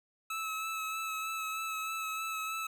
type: tone with vibrato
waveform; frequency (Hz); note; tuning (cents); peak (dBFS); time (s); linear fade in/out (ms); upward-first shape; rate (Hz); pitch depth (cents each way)
25% pulse; 1300; E6; -24; -31; 0.3-2.67; 5; sine; 3.2; 18
effects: none